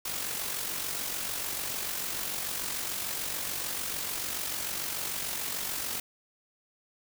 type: noise with amplitude modulation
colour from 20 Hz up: white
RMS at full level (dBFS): -32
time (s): 0.05-6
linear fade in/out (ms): 5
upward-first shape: sine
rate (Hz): 46.8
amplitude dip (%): 45
effects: none